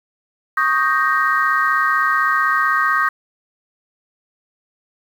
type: chord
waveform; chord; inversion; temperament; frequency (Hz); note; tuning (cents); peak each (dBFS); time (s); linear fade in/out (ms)
sine; Eb dominant seventh; third; equal; 1108.7 / 1244.5 / 1568 / 1864.7; Db6 / Eb6 / G6 / Bb6; 0 / 0 / 0 / 0; -20 / -18 / -19 / -20; 0.57-3.09; 5
effects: tanh soft clip ceiling -4 dBFS + 7-bit